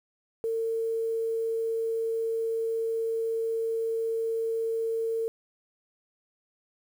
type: tone with quantisation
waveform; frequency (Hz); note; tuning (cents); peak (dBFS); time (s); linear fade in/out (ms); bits
sine; 452.7; A4; +49; -26; 0.44-5.28; 0; 9
effects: none